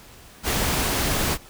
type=noise; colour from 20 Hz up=pink; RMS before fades=-23 dBFS; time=0.43-1.38 s; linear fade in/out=50 ms; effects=pink hiss -47 dBFS RMS until 1.49 s